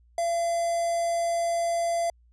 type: tone with notch filter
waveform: square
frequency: 680 Hz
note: F5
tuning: 46 cents flat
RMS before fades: -26 dBFS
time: 0.18-2.1 s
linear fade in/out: 2 ms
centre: 2800 Hz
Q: 0.56
effects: added 59 Hz sine -56 dBFS peak until 2.32 s + resampled to 22050 Hz